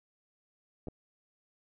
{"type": "clicks", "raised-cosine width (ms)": 2, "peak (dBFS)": -28, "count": 2, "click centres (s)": [0.872, 0.884], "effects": []}